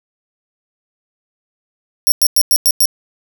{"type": "tone bursts", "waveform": "5% pulse", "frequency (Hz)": 5570, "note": "F8", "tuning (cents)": -5, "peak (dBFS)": -3, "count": 6, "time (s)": [2.07, 2.855], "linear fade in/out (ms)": 0, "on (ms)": 50, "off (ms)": 97, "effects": []}